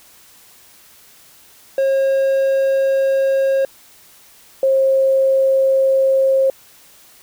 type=tone pair in turn; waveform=triangle / sine; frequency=540 / 535 Hz; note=C#5 / C5; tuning=-45 / +38 cents; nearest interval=unison; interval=17 cents; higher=first; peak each=-11 dBFS; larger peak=neither; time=1.78-3.65 / 4.63-6.5 s; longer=neither; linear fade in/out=2 ms; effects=white hiss -47 dBFS RMS until 7.22 s